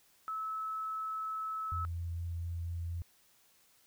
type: tone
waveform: sine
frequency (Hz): 1300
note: E6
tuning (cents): -24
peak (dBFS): -35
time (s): 0.28-1.85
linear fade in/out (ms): 0
type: tone with vibrato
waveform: sine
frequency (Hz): 85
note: F2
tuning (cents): -46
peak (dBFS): -35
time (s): 1.72-3.02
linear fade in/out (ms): 0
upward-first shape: sine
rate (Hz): 4.2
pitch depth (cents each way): 12
effects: white hiss -67 dBFS RMS until 3.86 s